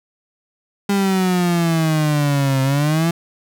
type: exponential two-way sweep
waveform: 35% pulse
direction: down then up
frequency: 201.6 to 132.5 to 170.6 Hz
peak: -13 dBFS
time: 0.89-3.11 s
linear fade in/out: 5 ms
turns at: 2.62 s
effects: none